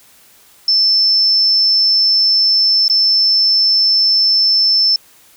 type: tone with dropouts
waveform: sine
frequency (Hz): 5300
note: E8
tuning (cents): +9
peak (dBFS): -9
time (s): 0.68-4.96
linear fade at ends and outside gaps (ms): 2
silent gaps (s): 2.881-2.898
effects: white hiss -47 dBFS RMS until 5.36 s